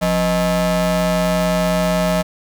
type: ring-modulated tone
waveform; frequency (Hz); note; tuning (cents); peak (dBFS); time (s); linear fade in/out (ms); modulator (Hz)
40% pulse; 224.4; A3; +34; -11; 0.01-2.23; 20; 401
effects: none